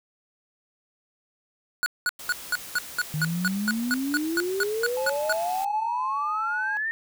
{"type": "tone bursts", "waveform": "square", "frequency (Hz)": 1460, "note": "F#6", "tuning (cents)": -24, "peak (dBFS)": -22, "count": 16, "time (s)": [1.83, 5.326], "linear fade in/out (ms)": 0, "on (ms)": 31, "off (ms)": 200}
{"type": "noise", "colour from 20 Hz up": "white", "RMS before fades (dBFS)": -40, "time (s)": [2.19, 5.65], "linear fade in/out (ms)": 5}
{"type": "exponential sweep", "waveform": "sine", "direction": "up", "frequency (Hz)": [149.8, 1842], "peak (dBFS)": -25, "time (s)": [3.14, 6.91], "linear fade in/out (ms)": 0}
{"type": "tone", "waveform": "triangle", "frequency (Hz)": 861, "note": "A5", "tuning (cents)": -38, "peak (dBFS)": -30, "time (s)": [4.97, 6.77], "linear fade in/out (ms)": 0}
{"effects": []}